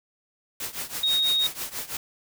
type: noise with tremolo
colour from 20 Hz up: white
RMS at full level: -30 dBFS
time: 0.6-1.97 s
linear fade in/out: 2 ms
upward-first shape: triangle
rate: 6.1 Hz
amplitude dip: 90%
type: tone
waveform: sine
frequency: 3750 Hz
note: A#7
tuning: 10 cents sharp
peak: -20 dBFS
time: 1.03-1.47 s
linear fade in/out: 5 ms
effects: none